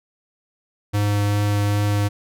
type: tone with vibrato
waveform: square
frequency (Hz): 102.8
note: G#2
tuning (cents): -17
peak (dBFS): -18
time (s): 0.93-2.09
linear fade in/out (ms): 20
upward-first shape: triangle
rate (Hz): 2.5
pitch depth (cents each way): 9
effects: none